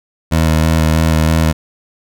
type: tone with vibrato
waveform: 20% pulse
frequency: 79.9 Hz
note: D#2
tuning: 47 cents sharp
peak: -5 dBFS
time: 0.31-1.53 s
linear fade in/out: 20 ms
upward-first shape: square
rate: 3.1 Hz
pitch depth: 17 cents each way
effects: none